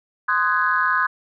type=chord; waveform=sine; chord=Ab dominant seventh; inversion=first; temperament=just; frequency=1038.3 / 1245.9 / 1495.1 / 1661.2 Hz; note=C6 / Eb6 / Gb6 / Ab6; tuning=-14 / +2 / +18 / 0 cents; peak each=-22 dBFS; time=0.28-1.07 s; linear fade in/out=10 ms; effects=tanh soft clip ceiling -6 dBFS